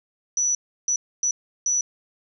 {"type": "tone bursts at uneven times", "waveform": "sine", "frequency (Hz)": 5920, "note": "F#8", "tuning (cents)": 0, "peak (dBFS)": -19, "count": 4, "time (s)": [[0.37, 0.55], [0.88, 0.96], [1.23, 1.31], [1.66, 1.81]], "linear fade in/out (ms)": 2, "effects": []}